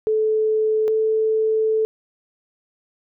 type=tone pair in turn; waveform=sine; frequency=434.7 / 438.5 Hz; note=A4 / A4; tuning=-21 / -6 cents; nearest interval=unison; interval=15 cents; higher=second; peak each=-16 dBFS; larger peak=neither; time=0.07-0.88 / 0.88-1.85 s; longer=second; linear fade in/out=0 ms; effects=none